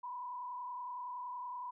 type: tone with frequency modulation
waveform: sine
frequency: 987.8 Hz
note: B5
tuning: in tune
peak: -40 dBFS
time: 0.03-1.71 s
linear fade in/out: 10 ms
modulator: 30.7 Hz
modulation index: 0.87
effects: none